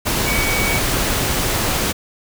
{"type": "tone in noise", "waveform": "sine", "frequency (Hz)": 2257, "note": "C#7", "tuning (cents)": 31, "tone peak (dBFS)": -21, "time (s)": [0.26, 0.79], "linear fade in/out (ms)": 20, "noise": "pink", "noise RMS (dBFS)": -19, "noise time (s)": [0.05, 1.93], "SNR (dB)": -5, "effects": []}